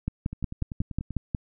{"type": "two click trains", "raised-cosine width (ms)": 5, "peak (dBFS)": [-14, -22], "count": [8, 9], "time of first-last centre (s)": [[0.08, 1.348], [0.33, 1.107]], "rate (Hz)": [5.52, 10.3], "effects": []}